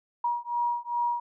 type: beating tone pair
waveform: sine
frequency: 954 / 956.5 Hz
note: A#5 / A#5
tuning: +40 / +44 cents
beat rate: 2.5 Hz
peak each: -29 dBFS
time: 0.24-1.2 s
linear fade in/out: 5 ms
effects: none